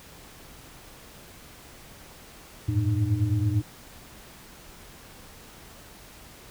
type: tone cluster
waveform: sine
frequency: 92 / 103.1 / 112.1 / 304.1 Hz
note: F#2 / G#2 / A2 / D#4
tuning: -9 / -12 / +33 / -40 cents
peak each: -29 / -28 / -24 / -31 dBFS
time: 2.68-3.62 s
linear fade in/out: 10 ms
effects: pink hiss -48 dBFS RMS until 6.5 s